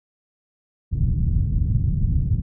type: low-pass noise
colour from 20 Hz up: white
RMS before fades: -20 dBFS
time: 0.91-2.42 s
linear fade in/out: 20 ms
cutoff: 140 Hz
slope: 24 dB/octave
effects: none

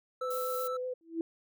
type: tone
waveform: triangle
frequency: 1318.5 Hz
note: E6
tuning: in tune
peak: -34 dBFS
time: 0.21-0.77 s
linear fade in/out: 5 ms
type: tone with vibrato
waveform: sine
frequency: 505 Hz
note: B4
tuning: 39 cents sharp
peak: -33 dBFS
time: 0.21-0.94 s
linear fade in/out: 10 ms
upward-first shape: triangle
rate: 8 Hz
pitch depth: 16 cents each way
type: noise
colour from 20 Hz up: violet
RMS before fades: -42 dBFS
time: 0.3-0.68 s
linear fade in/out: 10 ms
type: tone with exponential growth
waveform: sine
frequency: 329.6 Hz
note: E4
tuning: in tune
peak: -26 dBFS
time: 1.01-1.21 s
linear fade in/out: 1 ms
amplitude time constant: 42 ms
effects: none

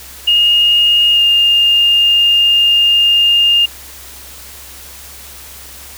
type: tone with pitch glide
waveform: sine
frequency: 2848 to 2819 Hz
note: F7 to F7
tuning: +33 to +16 cents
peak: -7 dBFS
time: 0.27-3.66 s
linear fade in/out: 10 ms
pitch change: -17 cents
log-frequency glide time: 1.13-1.21 s
effects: added 67 Hz sine -40 dBFS peak until 5.97 s + white hiss -34 dBFS RMS until 5.97 s

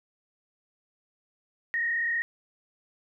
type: tone with frequency modulation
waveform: sine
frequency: 1864.7 Hz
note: A#6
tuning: in tune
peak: -25 dBFS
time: 1.74-2.22 s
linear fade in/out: 0 ms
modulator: 35.7 Hz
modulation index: 1
effects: none

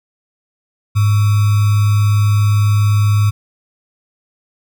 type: tone with sample-and-hold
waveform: sine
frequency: 103.83 Hz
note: G#2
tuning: in tune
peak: -9 dBFS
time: 0.95-3.31 s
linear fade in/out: 20 ms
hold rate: 1225 Hz
effects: none

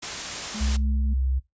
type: noise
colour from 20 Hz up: white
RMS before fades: -31 dBFS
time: 0.02-0.77 s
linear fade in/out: 10 ms
type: tone with tremolo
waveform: sine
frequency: 214.6 Hz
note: A3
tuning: 43 cents flat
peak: -30 dBFS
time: 0.54-1.14 s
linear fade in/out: 10 ms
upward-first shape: triangle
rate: 3.6 Hz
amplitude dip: 40%
type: tone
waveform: sine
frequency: 65.1 Hz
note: C2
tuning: 8 cents flat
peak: -21 dBFS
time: 0.6-1.4 s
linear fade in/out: 20 ms
effects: noise-tail reverb RT60 0.2 s tail -20 dB re dry + resampled to 16000 Hz

